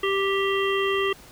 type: harmonic tone with a mistuned harmonic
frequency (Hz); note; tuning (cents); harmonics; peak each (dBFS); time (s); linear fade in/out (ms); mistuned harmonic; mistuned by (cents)
392; G4; 0; 1 / 3 / 5 / 7 / 8; -23 / -28 / -30 / -31 / -32; 0.03-1.13; 5; 8; +28
effects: pink hiss -48 dBFS RMS until 1.31 s